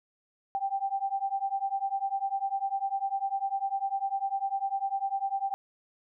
sine beating tone pair, 780 / 790 Hz, G5 / G5, -9 / +13 cents, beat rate 10 Hz, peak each -31 / -31 dBFS, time 0.55-5.54 s, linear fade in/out 0 ms, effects none

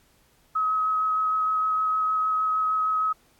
sine tone with vibrato, 1275 Hz, D#6, 42 cents sharp, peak -21 dBFS, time 0.55-3.13 s, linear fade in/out 10 ms, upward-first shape sine, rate 6.5 Hz, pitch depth 10 cents each way, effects pink hiss -62 dBFS RMS until 3.39 s + AAC 64 kbps

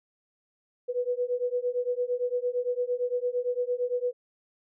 sine beating tone pair, 488 / 496.8 Hz, B4 / B4, -21 / +10 cents, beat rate 8.8 Hz, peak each -29 dBFS, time 0.88-4.13 s, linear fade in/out 20 ms, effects none

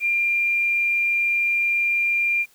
sine tone with quantisation, 2391 Hz, D7, 30 cents sharp, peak -18 dBFS, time 0-2.46 s, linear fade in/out 50 ms, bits 8, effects white hiss -57 dBFS RMS until 2.54 s

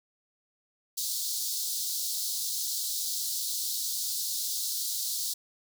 pink high-pass noise, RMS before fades -32 dBFS, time 0.97-5.34 s, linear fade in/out 10 ms, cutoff 3900 Hz, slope 48 dB/octave, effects none

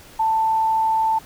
sine tone, 886 Hz, A5, 12 cents sharp, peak -16 dBFS, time 0.19-1.19 s, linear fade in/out 10 ms, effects pink hiss -45 dBFS RMS until 1.25 s

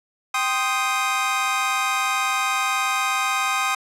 25% pulse chord, C minor, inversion second, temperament equal, 784 / 1046.5 / 1244.5 Hz, G5 / C6 / Eb6, 0 / 0 / 0 cents, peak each -23 / -22 / -19 dBFS, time 0.34-3.75 s, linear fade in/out 5 ms, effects low-pass 11000 Hz 12 dB/octave

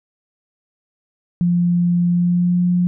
sine tone with pitch glide, 174.61 to 177.66 Hz, F3 to F3, 0 to +30 cents, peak -13 dBFS, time 1.41-2.87 s, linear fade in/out 0 ms, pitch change +30 cents, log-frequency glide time 2.09-2.63 s, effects none

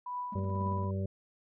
sine tone with tremolo, 988 Hz, B5, in tune, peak -33 dBFS, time 0.06-0.91 s, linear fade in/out 5 ms, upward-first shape triangle, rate 2 Hz, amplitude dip 80%
triangle tone bursts, 207.7 Hz, G#3, in tune, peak -37 dBFS, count 10, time 0.32-0.848 s, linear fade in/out 5 ms, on 24 ms, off 32 ms
harmonic tone, 96.6 Hz, G2, 25 cents flat, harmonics 1 / 2 / 4 / 5 / 6, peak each -32 / -37 / -42 / -49 / -44 dBFS, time 0.35-1.06 s, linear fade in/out 5 ms
effects none

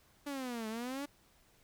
sawtooth exponential two-way sweep, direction down then up, 291.9 to 215.2 to 291.9 Hz, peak -34 dBFS, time 0.26-1.06 s, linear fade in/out 10 ms, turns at 0.68 s, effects pink hiss -67 dBFS RMS until 1.63 s

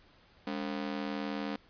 sawtooth ring-modulated tone, 246.9 Hz, B3, in tune, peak -27 dBFS, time 0.47-1.56 s, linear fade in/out 0 ms, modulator 39.9 Hz, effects pink hiss -62 dBFS RMS until 1.69 s + resampled to 11025 Hz

